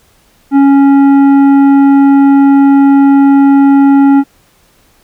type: tone with tanh clipping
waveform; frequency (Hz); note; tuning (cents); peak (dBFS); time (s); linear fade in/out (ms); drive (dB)
sine; 277.2; C#4; 0; -4; 0.51-4.24; 50; 10
effects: pink hiss -49 dBFS RMS until 5.03 s